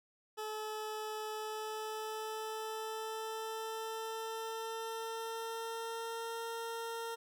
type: tone with pitch glide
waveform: 20% pulse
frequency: 431.1 to 459.4 Hz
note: A4 to A#4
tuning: -35 to -25 cents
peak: -34 dBFS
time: 0.37-7.16 s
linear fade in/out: 20 ms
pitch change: +110 cents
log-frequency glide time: 1.31-6.44 s
effects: none